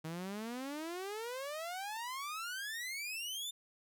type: exponential sweep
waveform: sawtooth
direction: up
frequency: 155.56 to 3627 Hz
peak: -36 dBFS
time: 0.04-3.51 s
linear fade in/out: 10 ms
effects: none